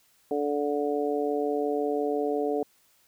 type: harmonic tone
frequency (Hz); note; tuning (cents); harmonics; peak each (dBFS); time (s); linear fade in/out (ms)
145.7; D3; -13; 2 / 3 / 4 / 5; -31 / -27 / -33 / -33; 0.31-2.63; 2
effects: white hiss -64 dBFS RMS until 3.07 s